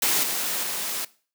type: noise with level steps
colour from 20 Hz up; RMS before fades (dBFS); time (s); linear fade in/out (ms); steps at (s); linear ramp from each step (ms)
white; -22 / -27 / -29; 0.02-1.05; 5; 0.23 / 0.63; 2
effects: noise-tail reverb RT60 0.4 s tail -20 dB re dry + high-pass 200 Hz 12 dB/octave